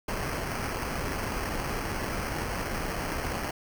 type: noise with sample-and-hold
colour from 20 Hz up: pink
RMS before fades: -32 dBFS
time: 0.08-3.51 s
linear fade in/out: 5 ms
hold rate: 3675 Hz
effects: none